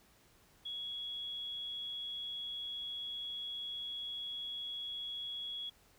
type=tone; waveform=sine; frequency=3345 Hz; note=G#7; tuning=12 cents sharp; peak=-39 dBFS; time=0.65-5.7 s; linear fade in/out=10 ms; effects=pink hiss -66 dBFS RMS until 5.98 s